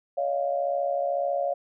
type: tone cluster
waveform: sine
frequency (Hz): 564 / 626 / 700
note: C#5 / D#5 / F5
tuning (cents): +30 / +10 / +4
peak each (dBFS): -26 / -34 / -28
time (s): 0.17-1.54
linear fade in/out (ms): 10
effects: none